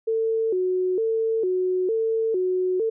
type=tone with vibrato; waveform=sine; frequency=406 Hz; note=G#4; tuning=39 cents flat; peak=-20 dBFS; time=0.07-2.9 s; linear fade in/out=10 ms; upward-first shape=square; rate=1.1 Hz; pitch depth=170 cents each way; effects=none